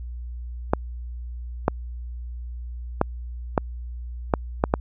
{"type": "clicks", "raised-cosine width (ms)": 1, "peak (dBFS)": -3, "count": 7, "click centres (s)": [0.735, 1.681, 3.014, 3.578, 4.338, 4.639, 4.739], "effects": ["added 60 Hz sine -31 dBFS peak until 4.8 s"]}